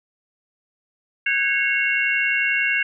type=tone cluster; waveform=sine; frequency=1513 / 1644 / 2186 / 2757 Hz; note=F#6 / G#6 / C#7 / F7; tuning=+38 / -18 / -25 / -23 cents; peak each=-28 / -23 / -22 / -23 dBFS; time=1.26-2.83 s; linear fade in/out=5 ms; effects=none